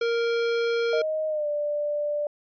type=tone; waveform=square; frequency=466.2 Hz; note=A#4; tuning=in tune; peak=-23 dBFS; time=0.01-1.02 s; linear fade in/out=5 ms
type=tone with pitch glide; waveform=sine; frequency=624 to 589.7 Hz; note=D#5 to D5; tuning=+5 to +7 cents; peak=-24 dBFS; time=0.93-2.27 s; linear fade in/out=2 ms; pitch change=-98 cents; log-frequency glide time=1.28-1.47 s
effects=resampled to 11025 Hz